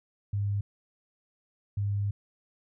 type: tone pair in turn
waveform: sine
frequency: 101.3 / 101.3 Hz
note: G#2 / G#2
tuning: -43 / -43 cents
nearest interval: unison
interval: 0 cents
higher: neither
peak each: -26 dBFS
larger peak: neither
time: 0.33-0.61 / 1.77-2.11 s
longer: second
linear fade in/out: 5 ms
effects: none